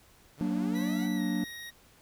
sawtooth linear sweep, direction up, 116.6 to 790 Hz, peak -40 dBFS, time 0.36-1.09 s, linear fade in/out 50 ms
triangle chord, Gb augmented, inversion none, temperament equal, 185 / 233.1 / 293.7 Hz, Gb3 / Bb3 / D4, 0 / 0 / 0 cents, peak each -30 dBFS, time 0.41-1.44 s, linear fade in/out 0 ms
25% pulse tone with pitch glide, 1961 to 1881.1 Hz, B6 to A#6, -13 to +15 cents, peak -37 dBFS, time 0.74-1.71 s, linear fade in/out 20 ms, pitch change -72 cents, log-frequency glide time 1.15-1.21 s
effects pink hiss -60 dBFS RMS until 2.01 s

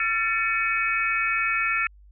sine tone cluster, 1363 / 1767 / 2245 / 2544 Hz, F6 / A6 / C#7 / D#7, -43 / +7 / +21 / +38 cents, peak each -27 dBFS, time 0-1.87 s, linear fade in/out 2 ms, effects added 50 Hz sine -48 dBFS peak until 2.11 s

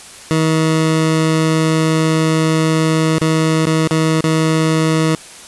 20% pulse tone with dropouts, 159.2 Hz, D#3, 40 cents sharp, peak -7 dBFS, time 0.31-5.15 s, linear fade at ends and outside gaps 0 ms, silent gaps 3.183-3.214 / 3.656-3.669 / 3.874-3.91 / 4.207-4.24 s, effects white hiss -36 dBFS RMS until 5.47 s + resampled to 24000 Hz

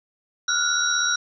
sine tone cluster, 1395 / 1471 / 3908 / 5680 Hz, F6 / F#6 / B7 / F8, -2 / -11 / -19 / +28 cents, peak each -25 dBFS, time 0.48-1.16 s, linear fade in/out 5 ms, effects none

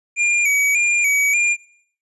square tone with vibrato, 2336 Hz, D7, 10 cents flat, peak -15 dBFS, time 0.16-1.57 s, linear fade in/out 50 ms, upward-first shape square, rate 1.7 Hz, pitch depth 50 cents each way, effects noise-tail reverb RT60 0.7 s tail -22 dB re dry + resampled to 24000 Hz

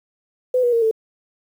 sine tone with pitch steps, 505 / 483.6 / 463.1 / 443.5 Hz, B4 / B4 / A#4 / A4, +39 / -36 / -11 / +14 cents, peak -14 dBFS, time 0.54-0.912 s, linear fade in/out 5 ms, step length 93 ms, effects 8-bit

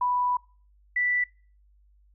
sine tone pair in turn, 987.8 / 1971.4 Hz, B5 / B6, 0 / -4 cents, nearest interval octave, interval 1196 cents, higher second, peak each -22 dBFS, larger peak neither, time 0.01-0.37 / 0.96-1.24 s, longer first, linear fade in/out 5 ms, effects noise-tail reverb RT60 0.4 s tail -24 dB re dry + added 50 Hz sine -57 dBFS peak until 2.14 s

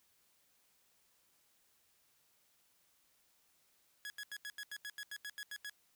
sawtooth tone bursts, 1673 Hz, G#6, 12 cents sharp, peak -39 dBFS, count 13, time 4.05-5.696 s, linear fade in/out 0 ms, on 50 ms, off 83 ms, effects white hiss -73 dBFS RMS until 5.95 s

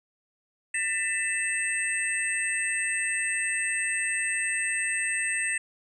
sine tone cluster, 1794 / 1986 / 2637 / 8280 Hz, A6 / B6 / E7 / C9, +33 / +9 / 0 / -19 cents, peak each -31 dBFS, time 0.74-5.58 s, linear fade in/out 5 ms, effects none

